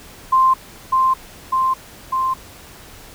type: tone with echo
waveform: sine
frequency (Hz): 1046.5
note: C6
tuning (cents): 0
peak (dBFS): -10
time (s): 0.32-0.54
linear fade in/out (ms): 10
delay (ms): 600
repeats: 3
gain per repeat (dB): -2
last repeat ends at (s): 2.34
effects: pink hiss -41 dBFS RMS until 3.14 s